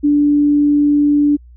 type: tone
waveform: sine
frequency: 291.7 Hz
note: D4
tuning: 12 cents flat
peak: -9 dBFS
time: 0.03-1.37 s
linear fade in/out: 20 ms
effects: added 60 Hz sine -38 dBFS peak until 1.56 s